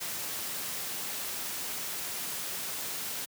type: noise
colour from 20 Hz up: white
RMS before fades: -36 dBFS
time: 0-3.26 s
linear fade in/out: 20 ms
effects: high-pass 100 Hz 12 dB/octave